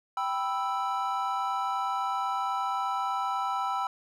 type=chord; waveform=triangle; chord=E minor; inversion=first; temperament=equal; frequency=784 / 987.8 / 1318.5 Hz; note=G5 / B5 / E6; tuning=0 / 0 / 0 cents; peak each=-30 dBFS; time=0.17-3.87 s; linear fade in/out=2 ms; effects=none